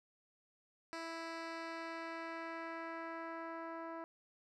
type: tone with low-pass filter sweep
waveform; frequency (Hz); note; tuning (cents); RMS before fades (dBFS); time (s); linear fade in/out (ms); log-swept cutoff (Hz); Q
10% pulse; 329.4; E4; -1; -45; 0.93-4.04; 0; 5900 to 1100; 0.96
effects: none